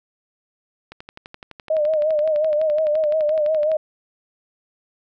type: click train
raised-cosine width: 0.3 ms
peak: -21 dBFS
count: 34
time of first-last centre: 0.92-3.717 s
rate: 11.8 Hz
type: tone with vibrato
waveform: sine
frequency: 614 Hz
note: D#5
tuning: 23 cents flat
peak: -16 dBFS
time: 1.7-3.77 s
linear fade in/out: 5 ms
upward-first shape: sine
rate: 5.6 Hz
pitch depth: 64 cents each way
effects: none